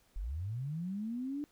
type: linear sweep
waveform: sine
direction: up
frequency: 37.7 to 298.1 Hz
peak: -35 dBFS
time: 0.16-1.44 s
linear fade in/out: 0 ms
effects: pink hiss -69 dBFS RMS until 1.51 s